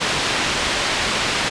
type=low-pass noise; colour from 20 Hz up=white; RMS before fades=-21 dBFS; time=0-1.5 s; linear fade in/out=20 ms; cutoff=3700 Hz; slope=12 dB/octave; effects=resampled to 22050 Hz